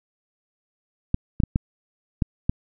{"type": "clicks", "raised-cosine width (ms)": 5, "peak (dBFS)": -7, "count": 6, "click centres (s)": [1.144, 1.402, 1.436, 1.559, 2.222, 2.495], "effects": []}